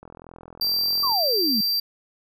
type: click train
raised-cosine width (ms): 1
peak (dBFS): -28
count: 47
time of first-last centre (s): 0.03-1.12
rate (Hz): 42.2
type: tone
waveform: square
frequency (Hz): 4699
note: D8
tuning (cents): 0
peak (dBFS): -21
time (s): 0.61-1.8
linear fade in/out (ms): 5
type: exponential sweep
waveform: sine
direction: down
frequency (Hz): 1174.7 to 199.5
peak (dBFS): -23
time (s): 1.03-1.61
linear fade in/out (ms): 5
effects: none